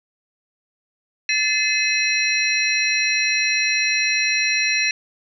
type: tone cluster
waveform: sine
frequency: 1748 / 2065 / 2560 / 4084 / 5670 Hz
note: A6 / C7 / D#7 / C8 / F8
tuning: -12 / -23 / +49 / -43 / +25 cents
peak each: -27 / -24 / -20 / -24 / -28 dBFS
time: 1.29-4.91 s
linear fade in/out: 2 ms
effects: none